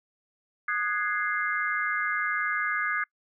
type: chord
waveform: sine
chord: Ab dominant seventh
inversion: second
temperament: equal with one note detuned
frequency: 1235.2 / 1480 / 1661.2 / 2093 Hz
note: Eb6 / Gb6 / Ab6 / C7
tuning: -13 / 0 / 0 / 0 cents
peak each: -31 / -33 / -29 / -32 dBFS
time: 0.68-3.04 s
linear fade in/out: 5 ms
effects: noise-tail reverb RT60 0.1 s tail -25 dB re dry